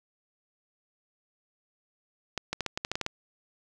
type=clicks; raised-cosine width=0.2 ms; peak=-13 dBFS; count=10; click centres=2.377 / 2.53 / 2.607 / 2.663 / 2.775 / 2.849 / 2.916 / 2.955 / 3.013 / 3.064 s; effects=none